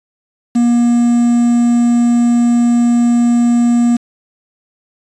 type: tone with quantisation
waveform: triangle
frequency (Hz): 238.1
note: A#3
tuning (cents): +37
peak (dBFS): -6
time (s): 0.55-3.97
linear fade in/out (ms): 10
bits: 5
effects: resampled to 22050 Hz